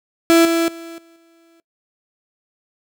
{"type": "tone with level steps", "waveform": "35% pulse", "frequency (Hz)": 332.8, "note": "E4", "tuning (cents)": 17, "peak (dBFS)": [-7, -13, -30, -45, -49], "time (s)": [0.3, 1.6], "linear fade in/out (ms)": 0, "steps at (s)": [0.45, 0.68, 0.98, 1.16], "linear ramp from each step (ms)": 2, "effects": ["noise-tail reverb RT60 0.1 s tail -20 dB re dry"]}